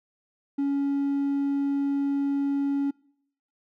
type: tone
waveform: triangle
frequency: 280 Hz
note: C#4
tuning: 18 cents sharp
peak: -20 dBFS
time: 0.58-2.91 s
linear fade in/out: 10 ms
effects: noise-tail reverb RT60 0.7 s tail -26 dB re dry + tanh soft clip ceiling -17 dBFS